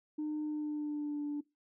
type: tone with pitch glide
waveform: sine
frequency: 303.5 to 292.5 Hz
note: D#4 to D4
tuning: -43 to -7 cents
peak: -32 dBFS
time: 0.18-1.41 s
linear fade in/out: 10 ms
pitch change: -64 cents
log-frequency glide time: 0.42-1.24 s
effects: noise-tail reverb RT60 0.2 s tail -20 dB re dry + tanh soft clip ceiling -31 dBFS